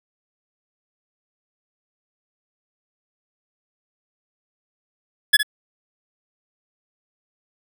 25% pulse tone with echo, 1700 Hz, G#6, 40 cents sharp, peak -5 dBFS, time 5.33-5.37 s, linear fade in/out 10 ms, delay 61 ms, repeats 1, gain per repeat -10 dB, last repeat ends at 5.431 s, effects none

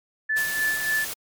sine tone with tremolo, 1744 Hz, A6, 16 cents flat, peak -20 dBFS, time 0.29-1.05 s, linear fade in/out 10 ms, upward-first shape sine, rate 3.4 Hz, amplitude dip 55%
white noise, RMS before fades -32 dBFS, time 0.36-1.14 s, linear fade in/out 10 ms
effects MP3 96 kbps

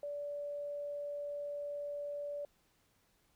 sine tone, 579 Hz, D5, 25 cents flat, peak -38 dBFS, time 0.03-2.45 s, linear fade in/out 2 ms, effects pink hiss -73 dBFS RMS until 3.35 s

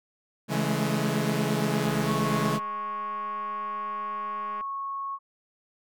sawtooth chord, A major seventh, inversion first, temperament equal with one note detuned, 138.59 / 164.81 / 207.7 / 216.3 Hz, C#3 / E3 / G#3 / A3, 0 / 0 / 0 / -29 cents, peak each -26 dBFS, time 0.48-2.6 s, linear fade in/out 50 ms
click train, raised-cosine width 0.5 ms, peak -29 dBFS, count 573, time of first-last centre 1.86-4.61 s, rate 208 Hz
sine tone, 1100 Hz, C#6, 14 cents flat, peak -30 dBFS, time 2.04-5.19 s, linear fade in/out 50 ms
effects none

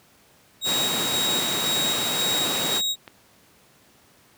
35% pulse tone with tremolo, 3795 Hz, A#7, 30 cents sharp, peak -20 dBFS, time 0.61-2.96 s, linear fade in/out 50 ms, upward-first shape square, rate 1.9 Hz, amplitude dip 30%
pink high-pass noise, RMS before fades -28 dBFS, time 0.64-2.82 s, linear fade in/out 50 ms, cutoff 170 Hz, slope 12 dB/octave
clicks, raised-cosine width 0.3 ms, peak -23 dBFS, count 2, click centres 2.472 / 3.078 s
effects pink hiss -56 dBFS RMS until 4.37 s + high-pass 100 Hz 12 dB/octave

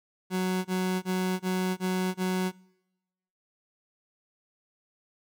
30% pulse tone bursts, 185 Hz, F#3, in tune, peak -23 dBFS, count 6, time 0.3-2.52 s, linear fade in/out 50 ms, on 350 ms, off 24 ms, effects noise-tail reverb RT60 1.0 s tail -26 dB re dry

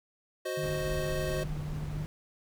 square chord, C diminished, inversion second, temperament equal, 370 / 523.3 / 622.3 Hz, Gb4 / C5 / Eb5, 0 / 0 / 0 cents, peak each -37 dBFS, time 0.45-1.44 s, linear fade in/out 10 ms
sine tone with vibrato, 150.7 Hz, D3, 45 cents sharp, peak -35 dBFS, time 0.57-2.05 s, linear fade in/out 5 ms, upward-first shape triangle, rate 3.6 Hz, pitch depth 12 cents each way
brown noise, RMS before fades -38 dBFS, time 0.63-2.06 s, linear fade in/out 0 ms
effects none

